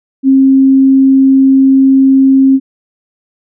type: tone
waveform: sine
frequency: 267.9 Hz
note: C4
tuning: 41 cents sharp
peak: -3 dBFS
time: 0.23-2.6 s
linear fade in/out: 50 ms
effects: none